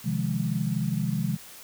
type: chord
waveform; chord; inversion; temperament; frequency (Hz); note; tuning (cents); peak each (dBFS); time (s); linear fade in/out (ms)
sine; F minor seventh; second; equal; 130.81 / 155.56 / 174.61 / 207.7; C3 / Eb3 / F3 / Ab3; 0 / 0 / 0 / 0; -30; 0.04-1.37; 20
effects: white hiss -46 dBFS RMS until 1.63 s